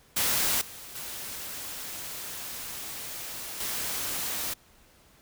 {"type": "noise with level steps", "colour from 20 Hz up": "white", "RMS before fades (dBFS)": [-26, -44, -38, -32], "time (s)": [0.16, 4.54], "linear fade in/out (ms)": 10, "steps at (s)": [0.61, 0.95, 3.6], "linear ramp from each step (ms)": 5, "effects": ["pink hiss -59 dBFS RMS until 5.21 s"]}